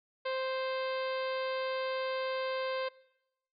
harmonic tone with a mistuned harmonic, 523.3 Hz, C5, in tune, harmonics 1 / 2 / 3 / 4 / 5 / 6 / 7 / 8 / 9, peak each -33 / -39 / -43 / -45 / -47 / -49 / -50 / -51 / -52 dBFS, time 0.25-2.89 s, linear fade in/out 10 ms, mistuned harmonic 8, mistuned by -23 cents, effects noise-tail reverb RT60 0.9 s tail -23 dB re dry

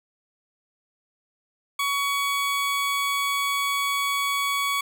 20% pulse tone, 1125 Hz, C#6, 25 cents sharp, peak -18 dBFS, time 1.79-4.81 s, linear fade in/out 5 ms, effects none

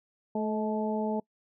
harmonic tone with a mistuned harmonic, 216.4 Hz, A3, 29 cents flat, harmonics 1 / 2 / 3 / 4, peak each -30 / -33 / -35 / -36 dBFS, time 0.35-1.2 s, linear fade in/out 5 ms, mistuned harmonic 3, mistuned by -30 cents, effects noise-tail reverb RT60 0.1 s tail -25 dB re dry

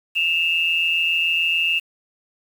sine tone pair together, 2633 / 2800 Hz, E7 / F7, -3 / +4 cents, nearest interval minor second, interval 107 cents, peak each -20 dBFS, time 0.15-1.8 s, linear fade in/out 20 ms, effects 7-bit

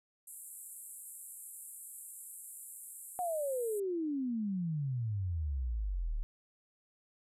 pink band-pass noise, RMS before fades -49 dBFS, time 0.27-3.8 s, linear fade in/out 5 ms, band 7700 to 13000 Hz, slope 96 dB/octave
sine exponential sweep, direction down, 740 to 34.65 Hz, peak -32 dBFS, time 3.19-6.23 s, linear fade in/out 0 ms
effects none

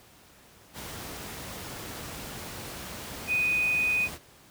sine tone in noise, 2489 Hz, D#7, in tune, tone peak -23 dBFS, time 3.27-4.09 s, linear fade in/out 50 ms, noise pink, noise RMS -39 dBFS, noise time 0.73-4.19 s, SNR +13 dB, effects pink hiss -55 dBFS RMS until 4.5 s + high-pass 60 Hz 12 dB/octave

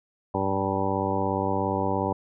harmonic tone with a mistuned harmonic, 97.1 Hz, G2, 16 cents flat, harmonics 1 / 2 / 3 / 4 / 5 / 6 / 8 / 9 / 10, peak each -32 / -32 / -32 / -32 / -32 / -32 / -32 / -32 / -32 dBFS, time 0.34-2.13 s, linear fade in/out 5 ms, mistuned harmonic 1, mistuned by +33 cents, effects none

